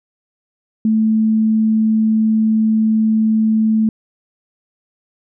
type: tone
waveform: sine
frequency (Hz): 219.3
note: A3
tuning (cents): -6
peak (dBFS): -11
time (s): 0.85-3.89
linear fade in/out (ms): 2
effects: none